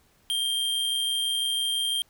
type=tone with amplitude modulation; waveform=square; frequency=3186 Hz; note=G7; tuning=27 cents sharp; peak=-23 dBFS; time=0.3-2.02 s; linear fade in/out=0 ms; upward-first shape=sine; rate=126 Hz; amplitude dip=45%; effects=pink hiss -63 dBFS RMS until 2.09 s